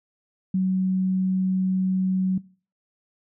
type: tone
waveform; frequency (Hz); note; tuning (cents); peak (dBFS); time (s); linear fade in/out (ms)
sine; 187.3; F#3; +21; -19; 0.54-2.38; 5
effects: noise-tail reverb RT60 0.4 s tail -21 dB re dry